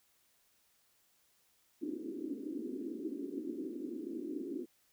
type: band-pass noise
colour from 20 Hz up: pink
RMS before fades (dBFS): -41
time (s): 1.81-4.66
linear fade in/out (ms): 20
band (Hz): 260 to 360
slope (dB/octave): 48
effects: white hiss -72 dBFS RMS until 4.92 s